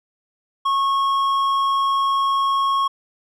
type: tone with hard clipping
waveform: sine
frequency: 1095 Hz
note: C#6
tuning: 22 cents flat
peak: -18 dBFS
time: 0.65-2.88 s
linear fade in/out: 10 ms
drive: 6 dB
effects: none